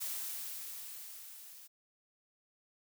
blue noise with level ramp, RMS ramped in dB -38 to -54 dBFS, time 0-1.68 s, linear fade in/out 20 ms, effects none

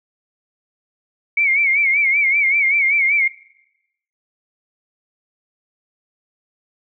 sine tone with vibrato, 2225 Hz, C#7, 6 cents sharp, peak -13 dBFS, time 1.37-3.28 s, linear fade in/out 5 ms, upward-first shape sine, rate 5.2 Hz, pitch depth 97 cents each way, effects noise-tail reverb RT60 0.9 s tail -21 dB re dry

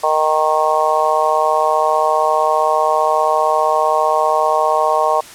harmonic tone, 155.2 Hz, D#3, 4 cents flat, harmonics 3 / 4 / 5 / 6 / 7, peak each -22 / -17 / -18 / -19 / -18 dBFS, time 0.03-5.21 s, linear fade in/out 10 ms, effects white hiss -37 dBFS RMS until 5.34 s + low-pass 10000 Hz 12 dB/octave

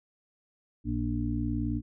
harmonic tone, 59.2 Hz, A#1, 27 cents sharp, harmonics 1 / 2 / 4 / 5, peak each -33 / -33 / -33 / -33 dBFS, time 0.84-1.82 s, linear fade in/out 50 ms, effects none

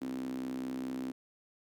sawtooth tone with high-pass filter, 64.7 Hz, C2, 19 cents flat, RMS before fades -38 dBFS, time 0.01-1.12 s, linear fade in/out 10 ms, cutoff 270 Hz, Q 9.3, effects none

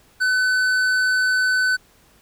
triangle tone with tanh clipping, 1509 Hz, F#6, 34 cents sharp, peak -18 dBFS, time 0.2-1.77 s, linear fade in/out 20 ms, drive 15 dB, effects pink hiss -55 dBFS RMS until 2.21 s

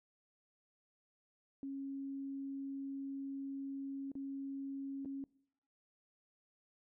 sine tone with dropouts, 274 Hz, C#4, 20 cents flat, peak -40 dBFS, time 1.63-5.24 s, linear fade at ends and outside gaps 1 ms, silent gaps 4.117-4.153 / 5.049-5.057 s, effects noise-tail reverb RT60 0.7 s tail -23 dB re dry

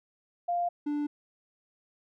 sine / triangle tone pair in turn, 698.5 / 293.7 Hz, F5 / D4, 0 / 0 cents, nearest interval octave + minor third, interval 1500 cents, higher first, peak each -26 dBFS, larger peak neither, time 0.48-0.69 / 0.86-1.07 s, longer neither, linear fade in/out 10 ms, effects none

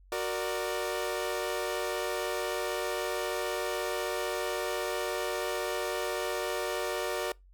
sawtooth chord, Gb augmented, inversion none, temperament equal with one note detuned, 370 / 466.2 / 592.8 Hz, Gb4 / Bb4 / D5, 0 / 0 / +16 cents, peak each -31 dBFS, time 0.12-7.32 s, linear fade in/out 2 ms, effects noise-tail reverb RT60 0.2 s tail -25 dB re dry + added 46 Hz sine -54 dBFS peak until 7.53 s

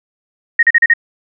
sine tone bursts, 1864.7 Hz, A#6, in tune, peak -5 dBFS, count 5, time 0.59-0.937 s, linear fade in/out 5 ms, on 39 ms, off 38 ms, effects none

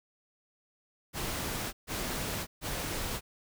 pink noise bursts, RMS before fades -35 dBFS, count 3, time 1.13-3.21 s, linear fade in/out 50 ms, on 600 ms, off 140 ms, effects none

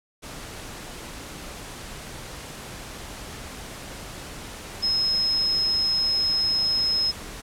sine tone in noise, 5150 Hz, E8, 41 cents flat, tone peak -20 dBFS, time 4.82-7.12 s, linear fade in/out 20 ms, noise pink, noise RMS -38 dBFS, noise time 0.22-7.42 s, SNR +15 dB, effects low-pass 11000 Hz 12 dB/octave

